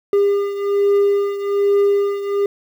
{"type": "beating tone pair", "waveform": "triangle", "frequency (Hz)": [402.4, 403.6], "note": ["G4", "G#4"], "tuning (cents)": [45, -49], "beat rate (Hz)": 1.2, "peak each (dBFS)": [-13, -18], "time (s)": [0.13, 2.46], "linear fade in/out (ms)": 2, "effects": ["8-bit"]}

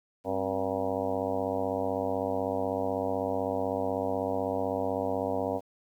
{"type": "harmonic tone with a mistuned harmonic", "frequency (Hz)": 96, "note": "G2", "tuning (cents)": -36, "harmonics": [1, 2, 3, 4, 5, 6, 7, 8, 9, 10], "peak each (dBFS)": [-41, -42, -35, -42, -33, -34, -35, -38, -41, -41], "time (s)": [0.24, 5.61], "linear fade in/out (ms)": 50, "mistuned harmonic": 3, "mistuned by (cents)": -120, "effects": ["10-bit"]}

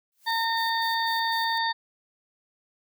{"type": "noise with exponential growth", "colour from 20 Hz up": "blue", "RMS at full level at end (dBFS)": -41, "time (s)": [0.12, 0.31], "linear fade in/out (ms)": 1, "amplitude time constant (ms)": 41}
{"type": "harmonic tone", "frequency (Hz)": 912, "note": "A#5", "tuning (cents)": -38, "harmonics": [1, 2, 4, 5], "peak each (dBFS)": [-26, -29, -32, -33], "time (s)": [0.26, 1.73], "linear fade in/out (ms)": 20}
{"type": "noise with tremolo", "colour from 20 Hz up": "violet", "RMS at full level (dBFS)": -42, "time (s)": [0.32, 1.58], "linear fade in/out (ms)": 0, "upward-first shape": "square", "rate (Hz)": 4, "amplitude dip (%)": 65}
{"effects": []}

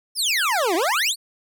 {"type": "exponential two-way sweep", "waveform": "25% pulse", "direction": "down then up", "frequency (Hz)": [5530, 313.4, 4771], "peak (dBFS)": -15, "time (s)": [0.15, 1.16], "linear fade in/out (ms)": 50, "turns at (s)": 0.75, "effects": []}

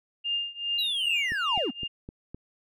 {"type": "tone with tremolo", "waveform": "sine", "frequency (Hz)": 2810, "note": "F7", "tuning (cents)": 10, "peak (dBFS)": -24, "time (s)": [0.24, 1.88], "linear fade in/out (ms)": 20, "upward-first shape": "triangle", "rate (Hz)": 2.5, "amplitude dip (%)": 95}
{"type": "linear sweep", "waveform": "triangle", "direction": "down", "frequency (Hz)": [4032, 202.5], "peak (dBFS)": -25, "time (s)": [0.78, 1.71], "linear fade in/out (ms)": 10}
{"type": "click train", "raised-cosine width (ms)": 3, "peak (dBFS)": -26, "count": 5, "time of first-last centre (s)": [1.32, 2.346], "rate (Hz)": 3.9}
{"effects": []}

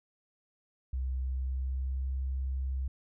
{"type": "tone with pitch glide", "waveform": "sine", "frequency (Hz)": [64.6, 65.96], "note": ["C2", "C2"], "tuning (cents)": [-21, 15], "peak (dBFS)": -30, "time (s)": [0.93, 2.88], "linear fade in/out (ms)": 5, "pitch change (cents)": 36, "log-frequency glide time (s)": [1.17, 2.09], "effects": []}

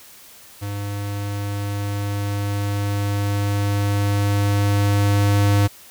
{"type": "tone with level ramp", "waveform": "square", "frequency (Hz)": 101.4, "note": "G#2", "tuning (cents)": -41, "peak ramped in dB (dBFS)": [-26, -14], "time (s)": [0.61, 5.68], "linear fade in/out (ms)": 20, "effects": ["white hiss -45 dBFS RMS until 5.9 s"]}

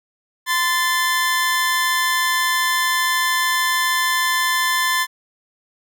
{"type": "tone pair together", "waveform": "sawtooth", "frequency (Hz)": [1034.5, 1753], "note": ["C6", "A6"], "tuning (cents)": [-20, -7], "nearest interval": "major sixth", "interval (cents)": 913, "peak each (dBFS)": -16, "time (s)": [0.46, 5.07], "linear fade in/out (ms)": 50, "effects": []}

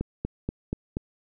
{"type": "click train", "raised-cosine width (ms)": 3, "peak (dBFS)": -15, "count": 5, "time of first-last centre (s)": [0.01, 0.969], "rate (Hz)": 4.17, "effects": []}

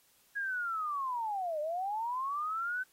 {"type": "linear two-way sweep", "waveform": "sine", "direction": "down then up", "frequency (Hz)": [1661.2, 587.3, 1532], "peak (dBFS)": -32, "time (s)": [0.35, 2.84], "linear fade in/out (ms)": 20, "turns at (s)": 1.6, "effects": ["white hiss -67 dBFS RMS until 2.92 s", "AAC 48 kbps"]}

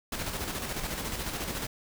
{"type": "noise with tremolo", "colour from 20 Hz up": "pink", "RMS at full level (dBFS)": -33, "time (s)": [0.12, 1.67], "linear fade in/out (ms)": 5, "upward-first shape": "square", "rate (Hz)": 14, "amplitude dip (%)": 40, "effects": []}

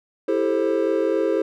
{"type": "chord", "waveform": "triangle", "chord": "A minor seventh", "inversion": "second", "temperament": "just", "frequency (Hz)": [330, 396, 440, 528], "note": ["E4", "G4", "A4", "C5"], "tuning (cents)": [2, 18, 0, 16], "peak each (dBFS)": -22, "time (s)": [0.28, 1.42], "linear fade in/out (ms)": 5, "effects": []}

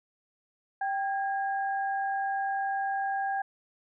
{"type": "tone pair together", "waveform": "sine", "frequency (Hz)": [784, 1635.1], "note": ["G5", "G#6"], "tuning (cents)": [0, -27], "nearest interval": "octave + minor second", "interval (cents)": 1273, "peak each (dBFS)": [-28, -35], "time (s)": [0.81, 3.42], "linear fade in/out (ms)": 5, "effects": []}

